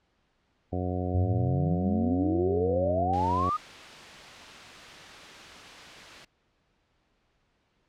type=harmonic tone; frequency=90.6 Hz; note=F#2; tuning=36 cents flat; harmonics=1 / 2 / 3 / 4 / 5 / 6 / 7 / 8; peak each=-31 / -35 / -35 / -38 / -39 / -39 / -41 / -39 dBFS; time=0.72-3.5 s; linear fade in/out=10 ms
type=exponential sweep; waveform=sine; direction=up; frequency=87.9 to 1260 Hz; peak=-25 dBFS; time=1.14-3.57 s; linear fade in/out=10 ms
type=noise; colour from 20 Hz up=white; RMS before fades=-44 dBFS; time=3.13-6.25 s; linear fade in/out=5 ms
effects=pink hiss -71 dBFS RMS until 7.88 s + low-pass 4000 Hz 12 dB/octave